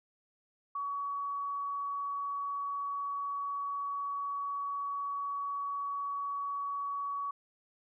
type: tone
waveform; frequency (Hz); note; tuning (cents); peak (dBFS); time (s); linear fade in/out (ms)
sine; 1129; C#6; +31; -33; 0.75-7.31; 5
effects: none